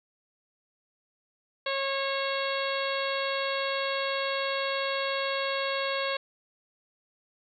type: harmonic tone with a mistuned harmonic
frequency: 546 Hz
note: C#5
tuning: 26 cents flat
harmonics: 1 / 2 / 3 / 4 / 5 / 6 / 7 / 8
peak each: -31 / -34 / -36 / -37 / -38 / -39 / -39 / -40 dBFS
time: 1.66-6.17 s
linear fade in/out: 5 ms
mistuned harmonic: 6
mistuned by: +31 cents
effects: none